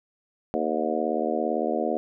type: harmonic tone with a mistuned harmonic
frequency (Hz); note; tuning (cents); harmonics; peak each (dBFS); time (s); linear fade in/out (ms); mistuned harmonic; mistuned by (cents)
77.78; D#2; 0; 3 / 4 / 5 / 6 / 7 / 8 / 9; -31 / -31 / -31 / -31 / -31 / -31 / -31; 0.54-1.97; 0; 9; +41
effects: none